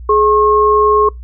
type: tone pair together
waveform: sine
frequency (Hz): 421.6 / 1081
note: G#4 / C#6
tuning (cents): +26 / -44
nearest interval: octave + major third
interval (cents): 1630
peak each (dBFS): -10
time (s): 0.09-1.09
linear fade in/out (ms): 5
effects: noise-tail reverb RT60 0.2 s tail -26 dB re dry + added 60 Hz sine -27 dBFS peak until 1.23 s